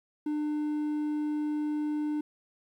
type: tone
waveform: triangle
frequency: 300 Hz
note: D4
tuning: 37 cents sharp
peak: -26 dBFS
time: 0.26-2.21 s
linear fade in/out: 5 ms
effects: 11-bit